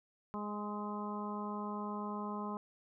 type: harmonic tone with a mistuned harmonic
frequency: 207.7 Hz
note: G#3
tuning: in tune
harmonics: 1 / 2 / 3 / 4 / 5 / 6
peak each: -40 / -46 / -50 / -47 / -43 / -49 dBFS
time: 0.34-2.57 s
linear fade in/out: 0 ms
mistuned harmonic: 6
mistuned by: +19 cents
effects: none